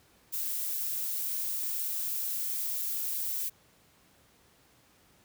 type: noise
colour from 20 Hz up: violet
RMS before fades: -33 dBFS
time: 0.32-3.5 s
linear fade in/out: 20 ms
effects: pink hiss -63 dBFS RMS until 5.24 s + high-pass 60 Hz 12 dB/octave